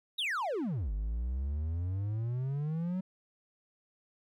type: exponential two-way sweep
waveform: triangle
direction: down then up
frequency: 3939 to 49 to 190 Hz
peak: -29 dBFS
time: 0.18-3.01 s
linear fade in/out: 10 ms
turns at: 0.92 s
effects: none